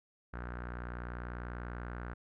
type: tone with low-pass filter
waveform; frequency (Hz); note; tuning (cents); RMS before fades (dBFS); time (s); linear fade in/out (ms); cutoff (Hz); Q
sawtooth; 60.2; B1; -44; -42; 0.33-2.14; 10; 1500; 4.3
effects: none